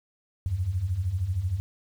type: beating tone pair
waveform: sine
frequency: 82.41 / 95.41 Hz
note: E2 / G2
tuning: 0 / -46 cents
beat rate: 13 Hz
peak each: -31 / -26 dBFS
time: 0.46-1.6 s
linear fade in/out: 0 ms
effects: 9-bit